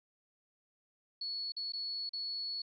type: tone with dropouts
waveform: sine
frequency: 4395 Hz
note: C#8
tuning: 16 cents flat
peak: -36 dBFS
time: 1.21-2.62 s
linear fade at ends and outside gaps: 5 ms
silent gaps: 1.521-1.565 / 1.722-1.734 / 2.093-2.133 s
effects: none